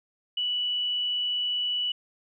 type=tone; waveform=sine; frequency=2955 Hz; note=F#7; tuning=3 cents flat; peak=-25 dBFS; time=0.37-1.92 s; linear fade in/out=5 ms; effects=none